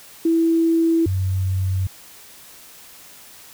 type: tone pair in turn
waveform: sine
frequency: 329.6 / 94.27 Hz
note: E4 / F#2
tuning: 0 / +33 cents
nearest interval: octave + minor seventh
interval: 2167 cents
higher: first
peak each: -14 / -18 dBFS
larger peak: first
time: 0.25-1.06 / 1.06-1.87 s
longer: neither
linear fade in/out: 5 ms
effects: white hiss -44 dBFS RMS until 3.53 s